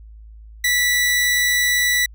sawtooth tone, 1963 Hz, B6, 11 cents flat, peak -12 dBFS, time 0.64-2.06 s, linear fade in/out 5 ms, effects added 54 Hz sine -38 dBFS peak until 2.14 s

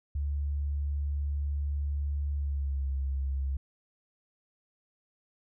sine tone with pitch glide, 71.8 to 67.77 Hz, D2 to C#2, -39 to -39 cents, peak -28 dBFS, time 0.15-3.57 s, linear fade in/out 5 ms, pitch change -100 cents, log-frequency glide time 2.35-2.88 s, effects none

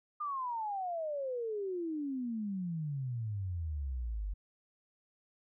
sine exponential sweep, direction down, 1222 to 47 Hz, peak -34 dBFS, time 0.2-4.34 s, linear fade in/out 10 ms, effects none

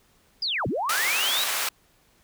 sine linear two-way sweep, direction down then up, 5080 to 82.41 to 3978 Hz, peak -24 dBFS, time 0.42-1.44 s, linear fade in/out 5 ms, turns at 0.67 s
pink high-pass noise, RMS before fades -27 dBFS, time 0.89-1.69 s, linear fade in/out 5 ms, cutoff 1000 Hz, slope 12 dB/octave
effects pink hiss -62 dBFS RMS until 2.23 s

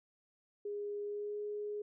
sine tone with pitch glide, 410.9 to 416.4 Hz, G#4 to G#4, -18 to +5 cents, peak -37 dBFS, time 0.65-1.82 s, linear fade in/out 5 ms, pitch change +23 cents, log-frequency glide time 1.02-1.39 s, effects none

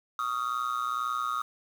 triangle tone with amplitude modulation, 1244.5 Hz, D#6, in tune, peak -22 dBFS, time 0.19-1.42 s, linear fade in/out 2 ms, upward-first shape sine, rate 122 Hz, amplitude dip 100%, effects 8-bit

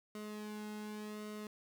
sawtooth tone with flanger, 211.5 Hz, G#3, 32 cents sharp, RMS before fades -45 dBFS, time 0.15-1.47 s, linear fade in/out 2 ms, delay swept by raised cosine 1.2 to 1.71 ms, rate 0.88 Hz, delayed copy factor -0.7, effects 11-bit

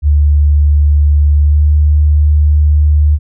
sine tone with pitch glide, 73.42 to 74.7 Hz, D2 to D2, 0 to +30 cents, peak -5 dBFS, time 0.02-3.19 s, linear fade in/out 50 ms, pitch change +30 cents, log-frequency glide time 1.43-1.62 s, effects none

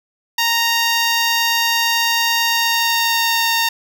10% pulse tone with pitch glide, 929 to 918.9 Hz, A#5 to A#5, -6 to -25 cents, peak -6 dBFS, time 0.38-3.69 s, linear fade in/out 5 ms, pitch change -19 cents, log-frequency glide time 2.43-3.52 s, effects none

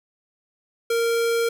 square tone, 463.7 Hz, A#4, 9 cents flat, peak -20 dBFS, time 0.9-1.49 s, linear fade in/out 5 ms, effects none

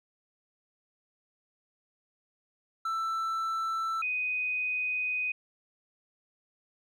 triangle / sine tone pair in turn, 1329 / 2497 Hz, E6 / D#7, +14 / +6 cents, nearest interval major seventh, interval 1092 cents, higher second, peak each -27 / -28 dBFS, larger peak first, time 2.85-4.02 / 4.02-5.32 s, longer second, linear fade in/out 5 ms, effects none

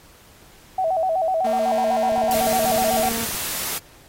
sine tone with vibrato, 698.5 Hz, F5, in tune, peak -18 dBFS, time 0.78-3.09 s, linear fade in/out 5 ms, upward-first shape square, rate 8 Hz, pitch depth 130 cents each way
sawtooth tone, 228.9 Hz, A#3, 31 cents flat, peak -24 dBFS, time 1.44-3.25 s, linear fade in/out 10 ms
click train, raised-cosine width 3 ms, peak -24 dBFS, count 22, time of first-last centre 2.12-3.348 s, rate 17.1 Hz
white noise, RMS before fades -27 dBFS, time 2.31-3.78 s, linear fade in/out 0 ms
effects pink hiss -50 dBFS RMS until 4.08 s + AAC 48 kbps

